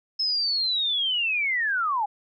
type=linear sweep; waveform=sine; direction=down; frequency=5220 to 792 Hz; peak=-22 dBFS; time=0.19-2.06 s; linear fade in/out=10 ms; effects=none